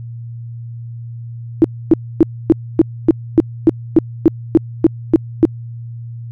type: tone bursts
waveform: sine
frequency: 325.7 Hz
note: E4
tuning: 21 cents flat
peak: -3 dBFS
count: 14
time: 1.62-5.452 s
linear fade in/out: 0 ms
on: 23 ms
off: 270 ms
effects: added 117 Hz sine -26 dBFS peak until 6.31 s